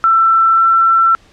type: tone pair in turn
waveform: sine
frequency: 1337 / 1344 Hz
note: E6 / E6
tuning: +24 / +33 cents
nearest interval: unison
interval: 9 cents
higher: second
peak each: -7 dBFS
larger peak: neither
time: 0.04-0.58 / 0.58-1.15 s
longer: second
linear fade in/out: 0 ms
effects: pink hiss -48 dBFS RMS until 1.32 s + low-pass 6000 Hz 12 dB/octave